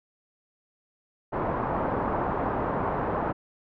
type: low-pass noise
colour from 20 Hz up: white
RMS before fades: -28 dBFS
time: 1.32-3.33 s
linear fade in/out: 20 ms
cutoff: 1100 Hz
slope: 24 dB/octave
effects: none